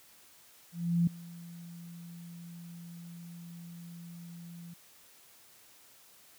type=tone with ADSR envelope; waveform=sine; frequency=171 Hz; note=F3; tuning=36 cents flat; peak=-22 dBFS; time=0.72-4.74 s; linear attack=350 ms; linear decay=4 ms; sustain=-22 dB; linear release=7 ms; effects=white hiss -59 dBFS RMS until 6.38 s + high-pass 60 Hz 12 dB/octave